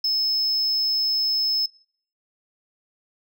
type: tone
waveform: sine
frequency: 5210 Hz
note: E8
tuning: 21 cents flat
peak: -17 dBFS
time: 0.04-1.66 s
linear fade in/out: 5 ms
effects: noise-tail reverb RT60 0.5 s tail -22 dB re dry + tanh soft clip ceiling -19 dBFS